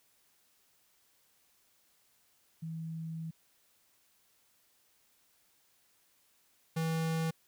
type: tone pair in turn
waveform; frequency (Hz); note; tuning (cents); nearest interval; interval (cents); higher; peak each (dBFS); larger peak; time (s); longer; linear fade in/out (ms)
sine / square; 162.2 / 162.2; E3 / E3; -28 / -28; unison; 0; neither; -37 / -31; second; 2.62-3.31 / 6.76-7.31; first; 10
effects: white hiss -70 dBFS RMS until 7.47 s